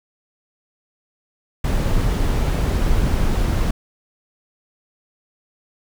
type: noise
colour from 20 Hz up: brown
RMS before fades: -18 dBFS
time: 1.64-3.71 s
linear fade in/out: 5 ms
effects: none